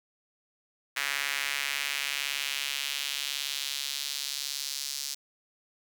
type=tone with high-pass filter sweep; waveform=sawtooth; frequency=140.9 Hz; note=C#3; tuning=29 cents sharp; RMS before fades=-33 dBFS; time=0.96-5.15 s; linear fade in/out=10 ms; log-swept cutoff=1900 to 5000 Hz; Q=1.8; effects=none